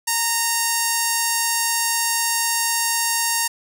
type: tone with notch filter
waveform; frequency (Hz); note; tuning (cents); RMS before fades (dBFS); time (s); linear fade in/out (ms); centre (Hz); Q
5% pulse; 924; A#5; -16; -21; 0.07-3.48; 10; 3400; 1.8
effects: none